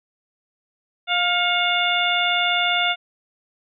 harmonic tone with a mistuned harmonic, 705 Hz, F5, 16 cents sharp, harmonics 1 / 2 / 3 / 4 / 5, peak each -24 / -24 / -24 / -24 / -24 dBFS, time 1.07-2.96 s, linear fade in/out 50 ms, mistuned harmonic 3, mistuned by +48 cents, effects none

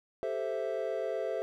triangle chord, A minor seventh, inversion third, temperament equal, 392 / 440 / 523.3 / 659.3 Hz, G4 / A4 / C5 / E5, 0 / 0 / 0 / 0 cents, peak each -37 / -35 / -34 / -34 dBFS, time 0.23-1.42 s, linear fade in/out 0 ms, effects none

